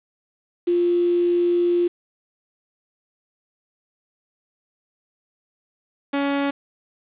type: tone pair in turn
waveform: sine / sawtooth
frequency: 349.2 / 280.9 Hz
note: F4 / C#4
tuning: 0 / +23 cents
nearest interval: major third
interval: 377 cents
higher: first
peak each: -16 dBFS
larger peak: neither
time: 0.67-1.88 / 6.13-6.51 s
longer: first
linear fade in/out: 10 ms
effects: resampled to 8000 Hz + 7-bit